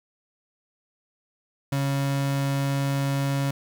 35% pulse tone, 138.59 Hz, C#3, in tune, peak -21 dBFS, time 1.72-3.51 s, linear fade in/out 5 ms, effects 10-bit

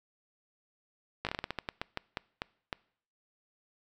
slowing click train, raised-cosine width 0.3 ms, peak -17 dBFS, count 15, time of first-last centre 1.25-2.728 s, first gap 17 ms, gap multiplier 1.25, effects noise-tail reverb RT60 0.6 s tail -24 dB re dry

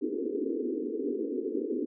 white band-pass noise, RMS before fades -32 dBFS, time 0.01-1.86 s, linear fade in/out 20 ms, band 240 to 460 Hz, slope 96 dB/octave, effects none

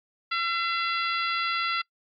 harmonic tone, 678 Hz, E5, 49 cents sharp, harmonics 2 / 3 / 4 / 5 / 6 / 7, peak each -27 / -31 / -33 / -35 / -37 / -38 dBFS, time 0.31-1.82 s, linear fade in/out 10 ms, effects noise-tail reverb RT60 0.1 s tail -23 dB re dry + MP3 96 kbps

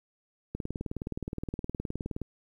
click train, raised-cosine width 3 ms, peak -21 dBFS, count 33, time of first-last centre 0.55-2.217 s, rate 19.2 Hz, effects 10-bit

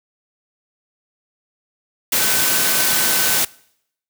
sine tone in noise, 1519 Hz, F#6, 45 cents sharp, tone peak -27 dBFS, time 2.19-3.39 s, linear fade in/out 5 ms, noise white, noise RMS -17 dBFS, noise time 2.12-3.45 s, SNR -13 dB, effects noise-tail reverb RT60 0.7 s tail -23 dB re dry + high-pass 100 Hz 12 dB/octave

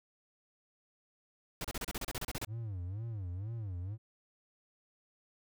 pink noise bursts, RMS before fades -38 dBFS, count 13, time 1.61-2.449 s, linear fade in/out 2 ms, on 35 ms, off 32 ms
triangle tone with vibrato, 101 Hz, G#2, 48 cents flat, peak -35 dBFS, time 2.47-3.98 s, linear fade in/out 50 ms, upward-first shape sine, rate 2.1 Hz, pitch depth 250 cents each way
effects none

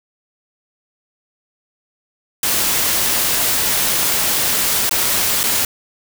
white noise with dropouts, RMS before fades -17 dBFS, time 2.43-5.65 s, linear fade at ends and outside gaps 2 ms, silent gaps 4.894-4.91 / 5.432-5.438 s, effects none

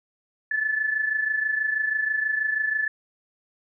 sine tone pair together, 1733.8 / 1760 Hz, A6 / A6, -26 / 0 cents, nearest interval unison, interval 26 cents, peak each -23 / -29 dBFS, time 0.51-2.88 s, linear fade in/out 5 ms, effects none

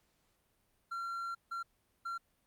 triangle tone bursts at uneven times, 1370 Hz, F6, 34 cents flat, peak -35 dBFS, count 3, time 0.91-1.35 / 1.51-1.63 / 2.05-2.18 s, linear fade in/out 10 ms, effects pink hiss -75 dBFS RMS until 2.46 s + Opus 48 kbps

